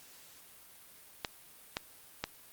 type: clicks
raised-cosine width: 0.2 ms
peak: -15 dBFS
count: 3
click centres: 1.248 / 1.769 / 2.24 s
effects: white hiss -56 dBFS RMS until 2.52 s + Opus 48 kbps